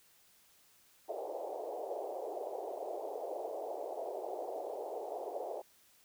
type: band-pass noise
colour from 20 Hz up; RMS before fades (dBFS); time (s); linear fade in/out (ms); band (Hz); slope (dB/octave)
white; -41; 1.08-5.62; 10; 380 to 760; 48
effects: white hiss -66 dBFS RMS until 6.04 s